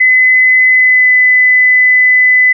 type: tone with pitch glide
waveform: sine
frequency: 2023 to 2007 Hz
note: B6 to B6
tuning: +41 to +27 cents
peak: -4 dBFS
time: 0-2.53 s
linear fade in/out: 10 ms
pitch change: -14 cents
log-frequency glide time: 0.71-1.1 s
effects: none